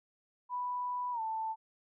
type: tone with pitch glide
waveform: sine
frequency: 987.8 to 885.1 Hz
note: B5 to A5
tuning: 0 to +10 cents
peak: -33 dBFS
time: 0.49-1.56 s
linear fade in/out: 50 ms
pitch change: -190 cents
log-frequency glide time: 1.12-1.21 s
effects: none